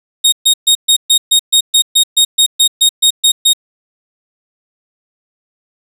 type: tone bursts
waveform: sawtooth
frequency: 3731 Hz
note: A#7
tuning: 1 cent sharp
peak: -3 dBFS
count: 16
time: 0.24-3.534 s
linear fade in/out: 10 ms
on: 84 ms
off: 130 ms
effects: resampled to 32000 Hz + 7-bit